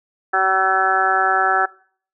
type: harmonic tone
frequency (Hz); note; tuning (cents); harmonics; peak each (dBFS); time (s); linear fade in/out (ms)
190; F#3; +46; 2 / 3 / 4 / 5 / 6 / 7 / 8 / 9; -26 / -31 / -19 / -31 / -31 / -19 / -23 / -21; 0.33-1.66; 10
effects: noise-tail reverb RT60 0.5 s tail -22 dB re dry